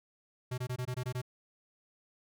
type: tone bursts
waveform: square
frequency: 125.7 Hz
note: B2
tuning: 31 cents sharp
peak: -34 dBFS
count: 8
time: 0.51-1.217 s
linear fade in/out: 10 ms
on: 70 ms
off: 21 ms
effects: none